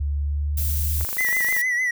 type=tone with pitch glide; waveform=sine; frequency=71.9 to 75.17 Hz; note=D2 to D2; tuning=-36 to +41 cents; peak=-21 dBFS; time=0-1.05 s; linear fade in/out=10 ms; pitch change=+77 cents; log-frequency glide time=0.19-0.92 s
type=noise; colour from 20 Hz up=violet; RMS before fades=-28 dBFS; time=0.57-1.62 s; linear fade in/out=5 ms
type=click train; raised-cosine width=0.5 ms; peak=-20 dBFS; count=15; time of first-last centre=1.01-1.566 s; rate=25.2 Hz
type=tone with vibrato; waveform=triangle; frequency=1975.5 Hz; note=B6; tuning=in tune; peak=-18 dBFS; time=1.18-1.91 s; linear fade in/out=5 ms; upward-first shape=triangle; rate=6.6 Hz; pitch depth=73 cents each way
effects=none